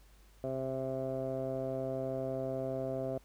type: tone with low-pass filter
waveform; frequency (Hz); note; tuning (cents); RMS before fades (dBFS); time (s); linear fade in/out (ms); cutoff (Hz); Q
15% pulse; 132.1; C3; +17; -36; 0.44-3.18; 0; 650; 5.2
effects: added 50 Hz sine -58 dBFS peak until 3.24 s + pink hiss -66 dBFS RMS until 3.24 s